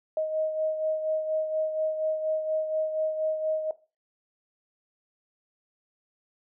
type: beating tone pair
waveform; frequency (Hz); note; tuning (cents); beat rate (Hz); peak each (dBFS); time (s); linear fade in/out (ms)
sine; 626 / 630.2; D#5 / D#5; +10 / +22; 4.2; -26 / -35; 0.17-3.71; 2
effects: noise-tail reverb RT60 0.3 s tail -17 dB re dry